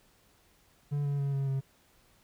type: tone with pitch steps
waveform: triangle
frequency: 144.5 / 142.1 / 139.74 / 137.42 / 135.14 Hz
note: D3 / C#3 / C#3 / C#3 / C#3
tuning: -28 / +43 / +14 / -15 / -44 cents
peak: -26 dBFS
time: 0.91-1.61 s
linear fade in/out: 20 ms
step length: 140 ms
effects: pink hiss -65 dBFS RMS until 2.23 s